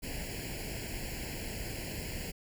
pink noise with comb filter, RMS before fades -39 dBFS, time 0.02-2.32 s, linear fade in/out 20 ms, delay 0.41 ms, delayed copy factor +0.95, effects none

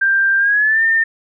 sine tone with pitch glide, 1583 to 1807.9 Hz, G6 to A6, +17 to +46 cents, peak -11 dBFS, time 0.01-1.04 s, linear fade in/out 10 ms, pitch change +229 cents, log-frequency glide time 0.38-0.82 s, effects none

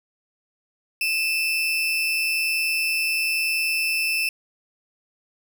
35% pulse tone pair together, 2489 / 2650 Hz, D#7 / E7, 0 / +9 cents, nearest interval minor second, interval 109 cents, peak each -28 / -20 dBFS, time 1.01-4.29 s, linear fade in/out 2 ms, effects none

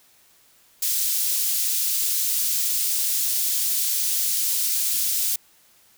white high-pass noise, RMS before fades -23 dBFS, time 0.82-5.36 s, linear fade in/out 5 ms, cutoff 4500 Hz, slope 12 dB/octave, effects white hiss -57 dBFS RMS until 5.97 s

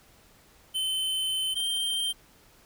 square tone pair in turn, 3065 / 3153 Hz, G7 / G7, -40 / +9 cents, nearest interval unison, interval 49 cents, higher second, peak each -27 dBFS, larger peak neither, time 0.74-1.55 / 1.55-2.13 s, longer first, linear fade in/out 20 ms, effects pink hiss -58 dBFS RMS until 2.65 s

